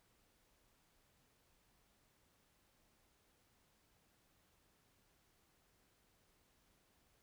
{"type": "silence", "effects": ["pink hiss -75 dBFS RMS until 7.22 s"]}